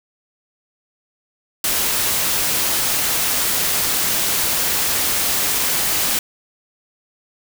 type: noise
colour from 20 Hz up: white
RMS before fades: -19 dBFS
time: 1.64-6.19 s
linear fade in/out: 2 ms
effects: none